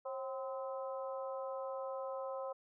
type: harmonic tone with a mistuned harmonic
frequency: 257.4 Hz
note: C4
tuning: 28 cents flat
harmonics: 2 / 3 / 4 / 5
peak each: -40 / -48 / -47 / -51 dBFS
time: 0.05-2.53 s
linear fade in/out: 10 ms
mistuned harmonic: 2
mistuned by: +70 cents
effects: none